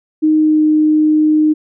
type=tone with pitch glide; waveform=sine; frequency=310 to 307.3 Hz; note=D#4 to D#4; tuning=-6 to -21 cents; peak=-8 dBFS; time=0.22-1.54 s; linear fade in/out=20 ms; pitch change=-15 cents; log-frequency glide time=0.37-0.63 s; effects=none